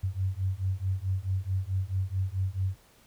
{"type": "beating tone pair", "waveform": "sine", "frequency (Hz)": [92.6, 97.2], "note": ["F#2", "G2"], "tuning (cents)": [2, -14], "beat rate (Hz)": 4.6, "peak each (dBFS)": -30, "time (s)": [0.03, 2.76], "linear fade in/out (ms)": 10, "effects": ["pink hiss -60 dBFS RMS until 3.06 s"]}